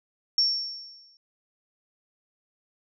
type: tone with exponential decay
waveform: sine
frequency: 5470 Hz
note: F8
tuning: 37 cents flat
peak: -17 dBFS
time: 0.38-1.17 s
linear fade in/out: 1 ms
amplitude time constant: 170 ms
effects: none